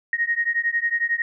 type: beating tone pair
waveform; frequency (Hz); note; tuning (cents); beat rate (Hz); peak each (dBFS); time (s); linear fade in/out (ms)
sine; 1864.7 / 1875.7; A#6 / A#6; 0 / +10; 11; -23; 0.13-1.22; 2
effects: none